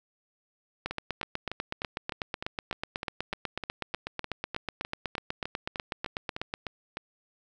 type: two click trains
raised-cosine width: 0.3 ms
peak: -18 / -15 dBFS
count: 21 / 47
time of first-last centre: 0.91-6.971 / 0.86-6.539 s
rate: 3.3 / 8.1 Hz
effects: none